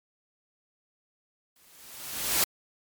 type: noise with exponential growth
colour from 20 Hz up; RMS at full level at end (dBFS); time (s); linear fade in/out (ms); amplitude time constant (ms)
white; -22; 1.56-2.44; 2; 190
effects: MP3 96 kbps